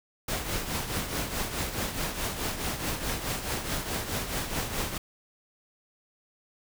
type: noise with tremolo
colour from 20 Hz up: pink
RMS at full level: -29 dBFS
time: 0.28-4.98 s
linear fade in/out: 5 ms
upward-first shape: triangle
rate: 4.7 Hz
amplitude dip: 65%
effects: none